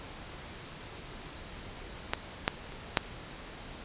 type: clicks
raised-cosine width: 0.3 ms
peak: -11 / -8 / -30 / -6 dBFS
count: 4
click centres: 2.135 / 2.479 / 2.722 / 2.972 s
effects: pink hiss -45 dBFS RMS until 3.84 s + resampled to 8000 Hz